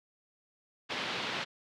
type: band-pass noise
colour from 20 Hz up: white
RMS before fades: -36 dBFS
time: 0.89-1.45 s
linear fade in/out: 20 ms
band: 120 to 3800 Hz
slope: 24 dB/octave
effects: none